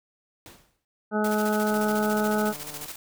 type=noise with exponential decay; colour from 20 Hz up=pink; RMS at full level=-43 dBFS; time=0.46-0.85 s; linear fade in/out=1 ms; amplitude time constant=83 ms
type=harmonic tone; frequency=212.2 Hz; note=G#3; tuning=38 cents sharp; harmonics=1 / 2 / 3 / 4 / 6 / 7; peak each=-25 / -28 / -30 / -31 / -33 / -33 dBFS; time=1.11-2.54 s; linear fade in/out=50 ms
type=noise with tremolo; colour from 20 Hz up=white; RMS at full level=-36 dBFS; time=1.24-2.96 s; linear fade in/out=5 ms; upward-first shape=square; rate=14 Hz; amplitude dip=55%
type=click train; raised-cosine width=1 ms; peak=-32 dBFS; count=172; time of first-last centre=1.71-2.858 s; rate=149 Hz
effects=none